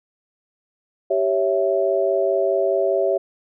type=chord; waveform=sine; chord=C# diminished; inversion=second; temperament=equal with one note detuned; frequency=390.4 / 554.4 / 659.3 Hz; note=G4 / C#5 / E5; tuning=-7 / 0 / 0 cents; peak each=-21 dBFS; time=1.1-3.18 s; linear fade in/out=10 ms; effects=none